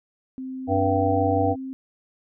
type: tone with pitch glide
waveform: sine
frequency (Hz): 260.7 to 264.2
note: C4 to C4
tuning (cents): -6 to +17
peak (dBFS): -30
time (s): 0.38-1.73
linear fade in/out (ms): 0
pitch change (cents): +23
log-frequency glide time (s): 0.95-1.1
type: harmonic tone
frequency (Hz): 96.8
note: G2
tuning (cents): -21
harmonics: 1 / 3 / 5 / 7 / 8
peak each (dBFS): -25 / -25 / -25 / -25 / -25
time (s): 0.67-1.56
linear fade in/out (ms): 50
effects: none